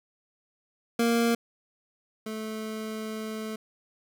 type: tone pair in turn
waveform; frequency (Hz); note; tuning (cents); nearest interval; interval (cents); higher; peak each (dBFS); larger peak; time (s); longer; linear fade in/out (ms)
25% pulse; 233.1 / 218.1; A#3 / A3; 0 / -15; minor second; 115; first; -18 / -29; first; 0.99-1.35 / 2.26-3.56; second; 5
effects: none